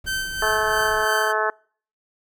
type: noise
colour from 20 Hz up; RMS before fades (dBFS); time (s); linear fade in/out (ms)
brown; -39; 0.04-1.05; 5
type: tone with tremolo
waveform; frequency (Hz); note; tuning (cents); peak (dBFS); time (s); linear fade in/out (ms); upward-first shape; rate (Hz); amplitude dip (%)
sawtooth; 1545; G6; -26; -19; 0.06-1.33; 20; sine; 3; 50
type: harmonic tone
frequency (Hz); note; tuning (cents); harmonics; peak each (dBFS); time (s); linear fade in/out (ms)
215.9; A3; -33; 2 / 3 / 4 / 5 / 6 / 7 / 8; -27 / -27 / -27 / -27 / -27 / -27 / -27; 0.42-1.5; 2
effects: noise-tail reverb RT60 0.5 s tail -26 dB re dry